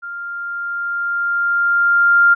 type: tone with level ramp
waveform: sine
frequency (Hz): 1396.9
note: F6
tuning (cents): 0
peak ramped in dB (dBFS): -26 to -7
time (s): 0.02-2.35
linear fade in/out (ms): 20
effects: none